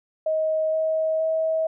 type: tone with pitch steps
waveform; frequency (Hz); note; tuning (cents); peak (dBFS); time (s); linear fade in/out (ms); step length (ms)
sine; 630 / 635.5 / 641; D#5 / D#5 / E5; +21 / +36 / -49; -20; 0.26-1.67; 5; 470
effects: none